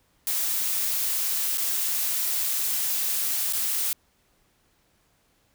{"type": "noise with dropouts", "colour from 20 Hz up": "blue", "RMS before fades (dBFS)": -26, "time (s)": [0.27, 3.93], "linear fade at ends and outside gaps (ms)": 1, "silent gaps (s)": [[1.574, 1.58], [3.526, 3.533]], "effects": ["pink hiss -66 dBFS RMS until 5.54 s"]}